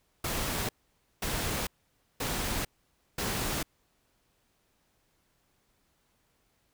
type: noise bursts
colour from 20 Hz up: pink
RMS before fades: -32 dBFS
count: 4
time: 0.24-3.63 s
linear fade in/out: 5 ms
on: 450 ms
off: 530 ms
effects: pink hiss -72 dBFS RMS until 6.73 s